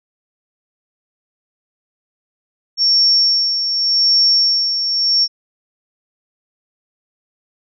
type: tone with tremolo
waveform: sine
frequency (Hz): 5480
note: F8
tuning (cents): -34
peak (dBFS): -9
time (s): 2.77-5.28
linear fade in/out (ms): 50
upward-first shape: sine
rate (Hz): 0.86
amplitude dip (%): 55
effects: none